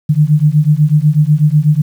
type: beating tone pair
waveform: sine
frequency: 146.83 / 154.93 Hz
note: D3 / D#3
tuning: 0 / -7 cents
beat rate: 8.1 Hz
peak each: -10 dBFS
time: 0.09-1.82 s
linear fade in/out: 10 ms
effects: 7-bit